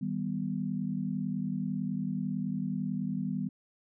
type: chord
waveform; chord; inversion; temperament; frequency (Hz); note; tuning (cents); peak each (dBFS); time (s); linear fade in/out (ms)
sine; Eb augmented; none; equal with one note detuned; 157.83 / 196 / 246.9; Eb3 / G3 / B3; +25 / 0 / 0; -36 / -33 / -35; 0.01-3.49; 10
effects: none